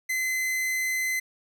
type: tone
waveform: 45% pulse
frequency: 2045 Hz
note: C7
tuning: 40 cents flat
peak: -25 dBFS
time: 0.09-1.2 s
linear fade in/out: 10 ms
effects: none